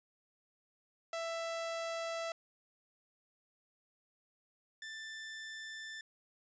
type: tone pair in turn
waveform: sawtooth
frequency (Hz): 663 / 1770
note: E5 / A6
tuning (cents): +10 / +10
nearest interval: octave + perfect fourth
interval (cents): 1700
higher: second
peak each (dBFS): -33 / -40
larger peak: first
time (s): 1.13-2.32 / 4.82-6.01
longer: neither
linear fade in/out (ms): 2
effects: resampled to 16000 Hz